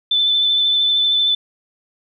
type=tone with vibrato; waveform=sine; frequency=3520 Hz; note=A7; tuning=in tune; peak=-13 dBFS; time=0.11-1.35 s; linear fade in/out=5 ms; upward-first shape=triangle; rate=13 Hz; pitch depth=21 cents each way; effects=none